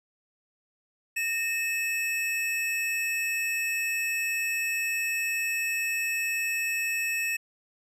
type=tone pair together; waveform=square; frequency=1837.1 / 2598 Hz; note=A#6 / E7; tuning=-26 / -26 cents; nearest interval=tritone; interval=600 cents; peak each=-34 / -28 dBFS; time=1.16-7.37 s; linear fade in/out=10 ms; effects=resampled to 32000 Hz